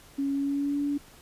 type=tone with pitch glide; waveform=sine; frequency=277.6 to 286.7 Hz; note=C#4 to D4; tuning=+3 to -42 cents; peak=-25 dBFS; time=0.18-0.98 s; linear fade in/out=10 ms; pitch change=+55 cents; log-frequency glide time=0.33-0.8 s; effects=pink hiss -53 dBFS RMS until 1.21 s + resampled to 32000 Hz